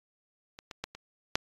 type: clicks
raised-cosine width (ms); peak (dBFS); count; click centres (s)
0.2; -27 / -23 / -16 / -26 / -7; 5; 0.589 / 0.712 / 0.84 / 0.95 / 1.355
effects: AAC 32 kbps